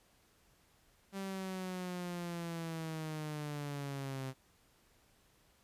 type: linear sweep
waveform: sawtooth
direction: down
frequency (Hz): 196 to 130.81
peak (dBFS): -35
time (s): 1.12-4.34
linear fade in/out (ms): 50
effects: pink hiss -69 dBFS RMS until 5.63 s + resampled to 32000 Hz